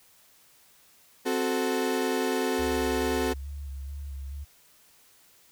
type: chord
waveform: 35% pulse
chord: F# diminished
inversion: second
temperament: equal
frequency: 261.6 / 370 / 440 Hz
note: C4 / F#4 / A4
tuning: 0 / 0 / 0 cents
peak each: -28 dBFS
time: 1.25-3.34 s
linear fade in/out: 20 ms
type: tone with vibrato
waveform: sine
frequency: 69.7 Hz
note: C#2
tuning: 10 cents sharp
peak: -34 dBFS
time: 2.58-4.45 s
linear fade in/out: 20 ms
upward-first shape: square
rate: 2.3 Hz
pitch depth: 36 cents each way
effects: white hiss -59 dBFS RMS until 5.51 s